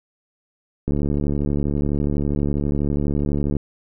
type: click train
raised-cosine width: 3 ms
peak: -10 dBFS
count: 195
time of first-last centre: 0.88-3.567 s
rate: 72.2 Hz
effects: none